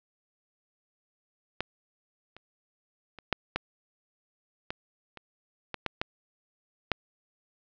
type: clicks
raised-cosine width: 0.3 ms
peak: -13 / -30 / -28 / -8 / -11 / -17 / -27 / -17 / -12 / -12 / -8 dBFS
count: 11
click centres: 1.606 / 2.366 / 3.187 / 3.327 / 3.56 / 4.705 / 5.173 / 5.743 / 5.863 / 6.015 / 6.917 s
effects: low-pass 5000 Hz 12 dB/octave